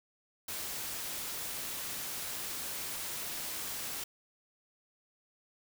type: noise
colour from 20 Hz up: white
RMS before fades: -39 dBFS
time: 0.48-4.04 s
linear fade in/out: 5 ms
effects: none